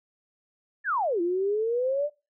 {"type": "exponential two-way sweep", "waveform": "sine", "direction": "down then up", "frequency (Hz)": [1823, 337.1, 602], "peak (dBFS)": -23, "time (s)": [0.84, 2.1], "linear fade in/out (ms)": 50, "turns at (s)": 1.21, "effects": ["noise-tail reverb RT60 0.3 s tail -23 dB re dry"]}